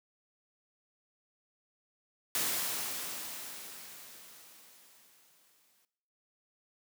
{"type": "noise with exponential decay", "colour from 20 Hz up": "white", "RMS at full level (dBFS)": -31, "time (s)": [2.35, 5.85], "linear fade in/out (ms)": 1, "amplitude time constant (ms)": 760, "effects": ["noise-tail reverb RT60 0.8 s tail -18 dB re dry", "high-pass 150 Hz 12 dB/octave"]}